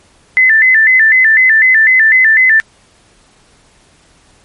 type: tone with vibrato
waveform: sine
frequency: 1900 Hz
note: A#6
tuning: 33 cents sharp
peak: -4 dBFS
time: 0.37-2.6 s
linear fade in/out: 0 ms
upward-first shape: square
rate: 4 Hz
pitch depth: 120 cents each way
effects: pink hiss -48 dBFS RMS until 4.44 s + MP3 48 kbps